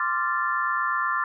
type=chord; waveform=sine; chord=D minor seventh; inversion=third; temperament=equal with one note detuned; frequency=1046.5 / 1174.7 / 1377.7 / 1760 Hz; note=C6 / D6 / F6 / A6; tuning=0 / 0 / -24 / 0 cents; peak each=-28 dBFS; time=0-1.24 s; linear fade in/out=2 ms; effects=none